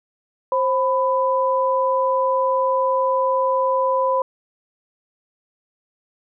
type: tone pair together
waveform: sine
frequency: 528.7 / 998 Hz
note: C5 / B5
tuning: +18 / +18 cents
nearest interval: major seventh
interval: 1100 cents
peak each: -19 dBFS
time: 0.52-4.22 s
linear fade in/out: 2 ms
effects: none